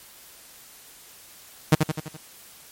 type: tone with echo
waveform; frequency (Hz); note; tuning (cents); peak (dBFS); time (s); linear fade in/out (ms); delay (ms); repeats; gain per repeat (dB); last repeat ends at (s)
sawtooth; 155.56; D#3; 0; -8; 1.72-1.75; 5; 84; 5; -5; 2.17
effects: white hiss -48 dBFS RMS until 2.71 s + MP3 64 kbps